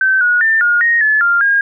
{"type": "tone with pitch steps", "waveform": "sine", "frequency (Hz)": [1543, 1453, 1790, 1428, 1867, 1725, 1396, 1624], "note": ["G6", "F#6", "A6", "F6", "A#6", "A6", "F6", "G#6"], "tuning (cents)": [-28, -32, 29, 38, 2, -35, -1, -39], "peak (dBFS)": -9, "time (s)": [0.01, 1.61], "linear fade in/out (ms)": 2, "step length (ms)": 200, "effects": []}